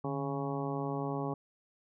harmonic tone with a mistuned harmonic, 138.6 Hz, C#3, in tune, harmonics 1 / 2 / 3 / 4 / 5 / 6 / 7 / 8, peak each -37 / -38 / -39 / -43 / -44 / -42 / -47 / -44 dBFS, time 0.04-1.34 s, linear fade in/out 5 ms, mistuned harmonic 1, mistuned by +100 cents, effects none

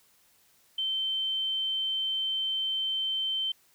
sine tone, 3100 Hz, G7, 20 cents flat, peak -27 dBFS, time 0.78-3.52 s, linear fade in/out 5 ms, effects white hiss -64 dBFS RMS until 3.74 s

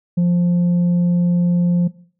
sine tone with tanh clipping, 175.1 Hz, F3, 5 cents sharp, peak -13 dBFS, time 0.17-1.88 s, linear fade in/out 10 ms, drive 2 dB, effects noise-tail reverb RT60 0.5 s tail -19 dB re dry

